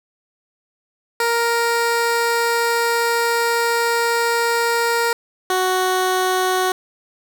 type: tone pair in turn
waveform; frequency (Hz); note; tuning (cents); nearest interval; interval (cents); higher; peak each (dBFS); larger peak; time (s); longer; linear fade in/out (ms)
15% pulse; 467.3 / 370.9; A#4 / F#4; +4 / +4; major third; 400; first; -10; neither; 1.2-5.13 / 5.5-6.72; first; 2
effects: none